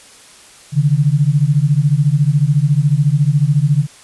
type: beating tone pair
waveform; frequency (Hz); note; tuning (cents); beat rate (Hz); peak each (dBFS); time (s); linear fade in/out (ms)
sine; 138.59 / 152.59; C#3 / D#3; 0 / -33; 14; -13; 0.72-3.87; 50
effects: white hiss -42 dBFS RMS until 4.03 s + resampled to 24000 Hz